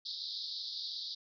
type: band-pass noise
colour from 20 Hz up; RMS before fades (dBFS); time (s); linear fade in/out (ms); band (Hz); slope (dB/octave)
white; -41; 0.05-1.15; 10; 3600 to 5000; 96
effects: none